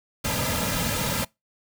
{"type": "noise with comb filter", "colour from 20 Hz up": "pink", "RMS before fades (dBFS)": -26, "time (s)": [0.24, 1.25], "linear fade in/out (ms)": 10, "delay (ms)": 2.7, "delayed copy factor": -0.8, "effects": ["noise-tail reverb RT60 0.2 s tail -24 dB re dry"]}